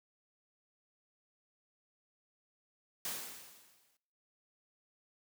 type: noise with exponential decay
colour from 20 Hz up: white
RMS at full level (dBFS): -37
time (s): 3.05-3.97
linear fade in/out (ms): 2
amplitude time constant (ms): 200
effects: noise-tail reverb RT60 0.9 s tail -23 dB re dry + high-pass 100 Hz 12 dB/octave